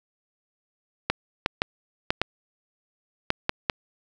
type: clicks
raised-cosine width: 0.3 ms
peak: -5 dBFS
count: 8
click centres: 1.1 / 1.461 / 1.619 / 2.105 / 2.216 / 3.304 / 3.494 / 3.698 s
effects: none

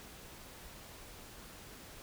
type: silence
effects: pink hiss -52 dBFS RMS until 2.02 s

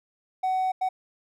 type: tone bursts at uneven times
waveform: triangle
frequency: 750 Hz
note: F#5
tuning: 23 cents sharp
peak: -20 dBFS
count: 2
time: 0.43-0.72 / 0.81-0.89 s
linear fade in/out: 10 ms
effects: tanh soft clip ceiling -16 dBFS

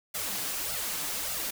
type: noise with flanger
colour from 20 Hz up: white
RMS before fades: -33 dBFS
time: 0.14-1.51 s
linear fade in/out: 10 ms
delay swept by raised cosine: 1.4 to 6.8 ms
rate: 1.7 Hz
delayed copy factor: +0.95
effects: none

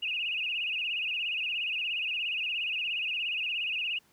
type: tone with vibrato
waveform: sine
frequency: 2682 Hz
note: E7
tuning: 29 cents sharp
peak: -29 dBFS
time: 0.02-3.99 s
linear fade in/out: 10 ms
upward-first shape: sine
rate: 17 Hz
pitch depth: 140 cents each way
effects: pink hiss -65 dBFS RMS until 4.12 s + high-pass 100 Hz 12 dB/octave

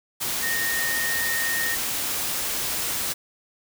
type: tone in noise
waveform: sine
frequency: 1848 Hz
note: A#6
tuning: 16 cents flat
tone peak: -25 dBFS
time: 0.42-1.76 s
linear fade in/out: 20 ms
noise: white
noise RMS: -27 dBFS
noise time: 0.2-3.14 s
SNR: -1 dB
effects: none

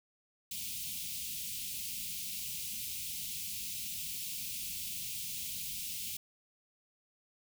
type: band-stop noise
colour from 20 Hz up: white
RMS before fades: -40 dBFS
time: 0.51-6.17 s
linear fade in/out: 5 ms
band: 230 to 2400 Hz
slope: 48 dB/octave
effects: none

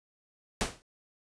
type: noise with exponential decay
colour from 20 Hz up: pink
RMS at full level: -26 dBFS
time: 0.61-0.82 s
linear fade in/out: 0 ms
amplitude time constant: 44 ms
effects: resampled to 22050 Hz

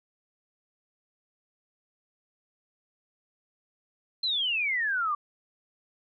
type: exponential sweep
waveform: sine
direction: down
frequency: 4186 to 1151 Hz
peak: -25 dBFS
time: 4.23-5.15 s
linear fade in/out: 5 ms
effects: none

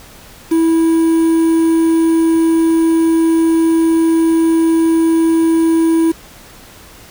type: tone with quantisation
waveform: triangle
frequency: 327.5 Hz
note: E4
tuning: 11 cents flat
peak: -7 dBFS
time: 0.51-6.12 s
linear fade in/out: 10 ms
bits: 5
effects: pink hiss -39 dBFS RMS until 7.1 s

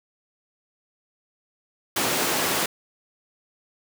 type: high-pass noise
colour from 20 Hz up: pink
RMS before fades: -24 dBFS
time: 1.96-2.66 s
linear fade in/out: 5 ms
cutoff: 260 Hz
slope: 12 dB/octave
effects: none

